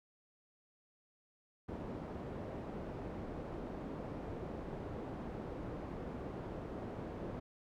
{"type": "low-pass noise", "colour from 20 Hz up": "white", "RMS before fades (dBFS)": -44, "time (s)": [1.68, 7.4], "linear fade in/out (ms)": 10, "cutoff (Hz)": 460, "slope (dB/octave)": 12, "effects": []}